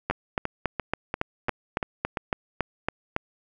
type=two click trains; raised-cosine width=0.5 ms; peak=-12 / -9 dBFS; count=7 / 12; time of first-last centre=0.11-2.172 / 0.1-3.164 s; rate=2.91 / 3.59 Hz; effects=none